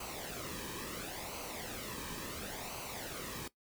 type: noise with flanger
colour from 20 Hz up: pink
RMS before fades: -43 dBFS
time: 0-3.48 s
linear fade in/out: 5 ms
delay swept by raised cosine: 0.56 to 1.46 ms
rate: 0.72 Hz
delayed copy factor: -0.6
effects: noise-tail reverb RT60 0.1 s tail -17 dB re dry